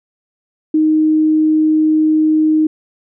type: tone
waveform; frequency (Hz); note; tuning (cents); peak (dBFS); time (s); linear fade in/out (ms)
sine; 311.1; D#4; 0; -9; 0.74-2.67; 5
effects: none